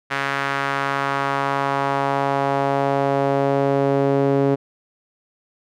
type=tone with band-pass filter sweep; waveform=sawtooth; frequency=138.59 Hz; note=C#3; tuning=in tune; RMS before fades=-20 dBFS; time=0.1-4.56 s; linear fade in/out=20 ms; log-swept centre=1700 to 400 Hz; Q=1.6; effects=none